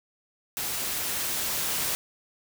white noise with level ramp, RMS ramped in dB -31 to -28 dBFS, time 0.57-1.95 s, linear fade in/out 0 ms, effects none

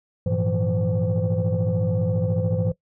sine tone cluster, 100.8 / 114.9 / 163.9 / 177.1 / 513 Hz, G2 / A#2 / E3 / F3 / C5, +49 / -25 / -10 / +24 / -34 cents, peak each -23 / -26 / -24 / -28 / -26 dBFS, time 0.26-2.72 s, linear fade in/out 5 ms, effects noise-tail reverb RT60 0.1 s tail -18 dB re dry + tanh soft clip ceiling -14 dBFS

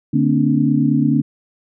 sine tone cluster, 146.6 / 226.9 / 262.5 / 291.6 Hz, D3 / A#3 / C4 / D4, -3 / -47 / +6 / -12 cents, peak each -18 dBFS, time 0.13-1.22 s, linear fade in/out 10 ms, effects none

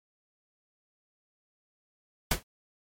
pink noise with exponential decay, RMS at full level -20 dBFS, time 2.31-2.43 s, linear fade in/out 5 ms, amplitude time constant 25 ms, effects MP3 64 kbps

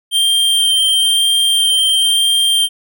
square tone with vibrato, 3163 Hz, G7, 15 cents sharp, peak -11 dBFS, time 0.11-2.69 s, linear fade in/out 50 ms, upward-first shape sine, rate 1 Hz, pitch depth 10 cents each way, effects none

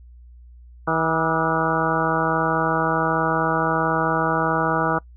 harmonic tone with a mistuned harmonic, 161.4 Hz, E3, 36 cents flat, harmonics 1 / 2 / 3 / 4 / 5 / 6 / 7 / 8 / 9, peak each -27 / -27 / -27 / -27 / -27 / -27 / -27 / -27 / -27 dBFS, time 0.87-4.99 s, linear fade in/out 10 ms, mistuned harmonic 7, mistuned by +72 cents, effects noise-tail reverb RT60 0.1 s tail -24 dB re dry + added 60 Hz sine -42 dBFS peak until 5.16 s

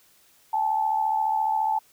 sine tone pair together, 795.5 / 870 Hz, G5 / A5, +25 / -20 cents, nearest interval major second, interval 155 cents, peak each -28 / -22 dBFS, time 0.53-1.79 s, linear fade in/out 5 ms, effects white hiss -59 dBFS RMS until 1.92 s

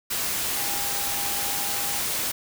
sine tone in noise, 806 Hz, G5, 48 cents sharp, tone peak -36 dBFS, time 0.56-2 s, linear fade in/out 10 ms, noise white, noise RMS -27 dBFS, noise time 0.1-2.32 s, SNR -12 dB, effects none

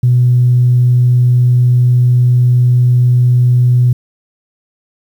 sine tone, 123.47 Hz, B2, in tune, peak -5 dBFS, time 0.03-3.93 s, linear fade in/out 5 ms, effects tanh soft clip ceiling -1 dBFS + 7-bit

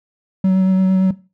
triangle tone with vibrato, 188.4 Hz, F#3, 32 cents sharp, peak -9 dBFS, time 0.44-1.11 s, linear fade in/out 5 ms, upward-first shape sine, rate 8.8 Hz, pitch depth 13 cents each way, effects noise-tail reverb RT60 0.3 s tail -17 dB re dry

